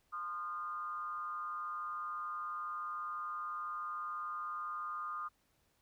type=tone with frequency modulation; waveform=sine; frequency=1223 Hz; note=D#6; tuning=30 cents flat; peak=-38 dBFS; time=0.12-5.29 s; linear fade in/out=20 ms; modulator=173 Hz; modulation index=0.61; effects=pink hiss -75 dBFS RMS until 5.81 s